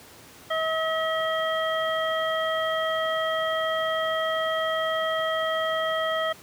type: harmonic tone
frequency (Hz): 641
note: E5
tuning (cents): -49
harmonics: 1 / 2 / 3 / 5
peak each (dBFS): -26 / -29 / -31 / -33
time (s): 0.5-6.33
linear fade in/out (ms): 10
effects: pink hiss -48 dBFS RMS until 6.42 s + high-pass 100 Hz 12 dB/octave